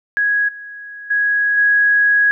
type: tone with level steps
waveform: sine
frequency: 1661.2 Hz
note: G#6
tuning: in tune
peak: -13 / -30 / -13 / -10 dBFS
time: 0.17-2.31 s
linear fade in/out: 0 ms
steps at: 0.48 / 1.1 / 1.57 s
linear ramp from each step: 10 ms
effects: none